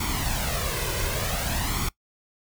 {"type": "noise with flanger", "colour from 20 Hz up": "pink", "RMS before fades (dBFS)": -27, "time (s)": [0, 1.89], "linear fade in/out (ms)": 5, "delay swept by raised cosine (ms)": [0.89, 1.99], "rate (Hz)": 0.54, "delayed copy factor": 0.65, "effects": ["noise-tail reverb RT60 0.1 s tail -21 dB re dry"]}